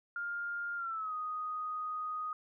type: tone with pitch glide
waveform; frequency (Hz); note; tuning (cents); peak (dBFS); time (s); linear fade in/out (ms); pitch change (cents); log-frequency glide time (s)
sine; 1406 to 1245.4; F6 to D#6; +11 to +1; -35; 0.16-2.33; 2; -210; 0.76-1.14
effects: none